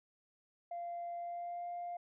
sine tone with pitch glide, 692 to 700.4 Hz, F5 to F5, -16 to +5 cents, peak -38 dBFS, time 0.71-1.97 s, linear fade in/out 5 ms, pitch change +21 cents, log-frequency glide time 1.17-1.67 s, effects tanh soft clip ceiling -36 dBFS

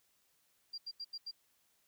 sine tone bursts, 4760 Hz, D8, 22 cents sharp, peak -40 dBFS, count 5, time 0.73-1.313 s, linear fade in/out 10 ms, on 51 ms, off 82 ms, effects white hiss -74 dBFS RMS until 1.87 s

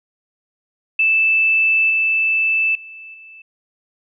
sine tone with level steps, 2637 Hz, E7, in tune, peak -12 / -14 / -34 / -38 dBFS, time 0.99-3.42 s, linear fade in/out 5 ms, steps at 1.9 / 2.75 / 3.14 s, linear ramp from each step 2 ms, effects none

